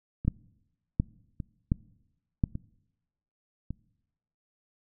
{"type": "two click trains", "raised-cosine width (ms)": 5, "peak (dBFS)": [-22, -11], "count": [4, 4], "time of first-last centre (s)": [[0.25, 3.706], [0.28, 2.438]], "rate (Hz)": [0.868, 1.39], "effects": ["noise-tail reverb RT60 1.0 s tail -24 dB re dry"]}